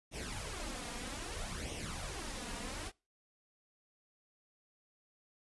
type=noise with flanger; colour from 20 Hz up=pink; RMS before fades=-42 dBFS; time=0.11-2.92 s; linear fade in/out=50 ms; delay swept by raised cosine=0.33 to 4.23 ms; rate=0.62 Hz; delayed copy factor=+0.65; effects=noise-tail reverb RT60 0.3 s tail -25 dB re dry + resampled to 24000 Hz